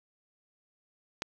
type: click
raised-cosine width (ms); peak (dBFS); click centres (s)
0.2; -15; 1.221
effects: none